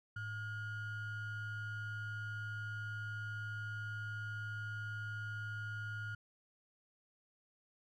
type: ring-modulated tone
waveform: triangle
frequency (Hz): 766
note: G5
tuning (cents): -40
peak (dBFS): -35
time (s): 0.16-6.15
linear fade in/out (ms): 5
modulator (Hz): 659
effects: none